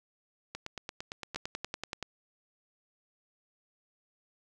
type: two click trains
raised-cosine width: 0.2 ms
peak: -21 / -18 dBFS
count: 8 / 8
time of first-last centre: 0.55-1.346 / 1.36-2.027 s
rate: 8.79 / 10.5 Hz
effects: none

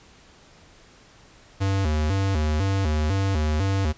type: tone with vibrato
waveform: square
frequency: 86.3 Hz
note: F2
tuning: 20 cents flat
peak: -21 dBFS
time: 1.6-3.93 s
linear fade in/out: 20 ms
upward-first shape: square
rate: 2 Hz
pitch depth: 210 cents each way
effects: pink hiss -52 dBFS RMS until 3.97 s + resampled to 16000 Hz

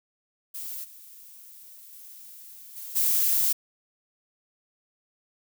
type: noise with level steps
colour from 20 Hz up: violet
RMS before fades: -36 / -48 / -46 / -39 / -23 dBFS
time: 0.54-3.53 s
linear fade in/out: 10 ms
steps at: 0.83 / 1.92 / 2.75 / 2.95 s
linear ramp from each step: 20 ms
effects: none

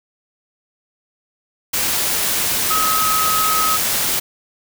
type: tone in noise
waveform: sine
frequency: 1273 Hz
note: D#6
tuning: 39 cents sharp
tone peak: -17 dBFS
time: 2.7-3.77 s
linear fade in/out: 10 ms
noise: white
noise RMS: -19 dBFS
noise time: 1.73-4.2 s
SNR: -1 dB
effects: none

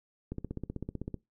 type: click train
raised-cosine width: 3 ms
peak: -23 dBFS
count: 14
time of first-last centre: 0.32-1.143 s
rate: 15.8 Hz
effects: noise-tail reverb RT60 0.2 s tail -22 dB re dry

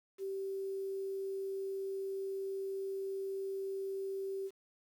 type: tone with quantisation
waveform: sine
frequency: 388.3 Hz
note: G4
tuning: 16 cents flat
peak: -36 dBFS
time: 0.18-4.51 s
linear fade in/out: 50 ms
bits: 10
effects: none

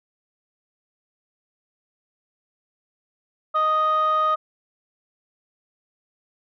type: tone pair together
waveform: sine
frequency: 622.2 / 1244.5 Hz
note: D#5 / D#6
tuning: 0 / 0 cents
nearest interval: octave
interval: 1200 cents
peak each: -24 / -16 dBFS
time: 3.54-4.36 s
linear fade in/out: 20 ms
effects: tanh soft clip ceiling -15 dBFS

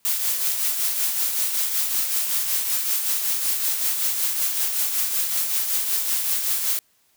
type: noise with tremolo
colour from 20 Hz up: blue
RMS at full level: -21 dBFS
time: 0.05-6.79 s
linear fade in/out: 0 ms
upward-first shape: triangle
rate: 5.3 Hz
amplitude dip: 50%
effects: white hiss -63 dBFS RMS until 7.16 s

